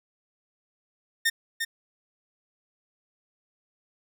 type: tone with echo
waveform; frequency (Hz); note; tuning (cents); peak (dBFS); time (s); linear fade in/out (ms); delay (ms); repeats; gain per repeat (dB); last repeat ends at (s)
sawtooth; 1824; A#6; -38; -17; 1.25-1.3; 10; 350; 1; -6; 1.65
effects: none